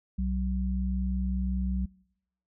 sine tone pair together, 62.8 / 188.19 Hz, B1 / F#3, +30 / +30 cents, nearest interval octave + perfect fifth, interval 1900 cents, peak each -28 / -30 dBFS, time 0.18-1.86 s, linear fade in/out 10 ms, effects noise-tail reverb RT60 0.8 s tail -25 dB re dry

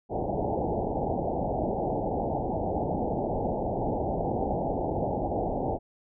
white low-pass noise, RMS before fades -29 dBFS, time 0.09-5.79 s, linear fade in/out 50 ms, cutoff 850 Hz, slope 96 dB/octave, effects none

